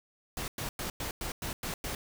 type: noise bursts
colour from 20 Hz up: pink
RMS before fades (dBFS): -36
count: 8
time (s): 0.37-1.95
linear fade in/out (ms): 2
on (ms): 110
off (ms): 100
effects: none